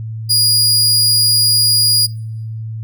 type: tone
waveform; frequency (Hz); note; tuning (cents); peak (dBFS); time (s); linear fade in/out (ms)
sawtooth; 4877; D#8; -35; -7; 0.29-2.07; 20
effects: noise-tail reverb RT60 0.8 s tail -25 dB re dry + added 111 Hz sine -22 dBFS peak until 2.83 s